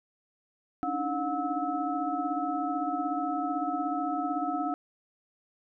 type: tone cluster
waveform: sine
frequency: 279.6 / 297.1 / 313.2 / 722 / 1300 Hz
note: C#4 / D4 / D#4 / F#5 / E6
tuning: +15 / +20 / +11 / -43 / -24 cents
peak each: -35 / -36 / -37 / -31 / -35 dBFS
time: 0.83-4.74 s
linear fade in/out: 0 ms
effects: none